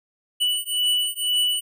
square beating tone pair, 2960 / 2962 Hz, F#7 / F#7, 0 / +1 cents, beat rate 2 Hz, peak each -24 dBFS, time 0.4-1.61 s, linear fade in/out 20 ms, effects none

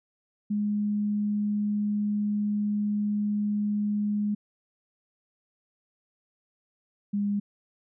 sine tone pair in turn, 207.7 / 203.4 Hz, G#3 / G#3, 0 / -36 cents, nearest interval unison, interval 36 cents, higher first, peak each -24 dBFS, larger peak neither, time 0.5-4.35 / 7.13-7.4 s, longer first, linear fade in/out 10 ms, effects none

